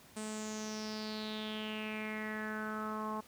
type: tone with low-pass filter sweep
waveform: sawtooth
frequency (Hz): 215.6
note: A3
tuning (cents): -35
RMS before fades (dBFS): -40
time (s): 0.16-3.21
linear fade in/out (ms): 10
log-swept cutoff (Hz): 8700 to 1000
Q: 6
effects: pink hiss -59 dBFS RMS until 3.27 s + high-pass 80 Hz 12 dB/octave

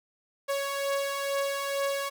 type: beating tone pair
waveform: sawtooth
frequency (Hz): 554.4 / 556.6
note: C#5 / C#5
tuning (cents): 0 / +7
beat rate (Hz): 2.2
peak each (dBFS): -31 / -25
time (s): 0.48-2.1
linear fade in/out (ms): 20
effects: none

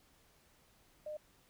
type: tone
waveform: sine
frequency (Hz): 607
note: D#5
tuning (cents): -43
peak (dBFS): -40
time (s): 1.06-1.17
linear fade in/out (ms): 5
effects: pink hiss -68 dBFS RMS until 1.49 s

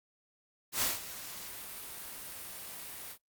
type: noise with ADSR envelope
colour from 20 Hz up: white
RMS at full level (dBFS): -29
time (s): 0.72-3.18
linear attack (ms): 99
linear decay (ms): 170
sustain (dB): -15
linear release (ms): 74
effects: noise-tail reverb RT60 0.1 s tail -18 dB re dry + Opus 48 kbps

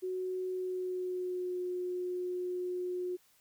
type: tone with pitch glide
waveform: sine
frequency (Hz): 370 to 360.9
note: F#4 to F#4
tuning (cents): 0 to -43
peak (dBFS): -33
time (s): 0.02-3.17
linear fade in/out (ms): 20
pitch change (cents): -43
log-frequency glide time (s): 0.49-1.61
effects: white hiss -67 dBFS RMS until 3.4 s

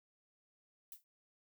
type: noise with exponential decay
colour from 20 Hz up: violet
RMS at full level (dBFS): -45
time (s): 0.92-1.04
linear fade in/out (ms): 1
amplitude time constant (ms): 24
effects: none

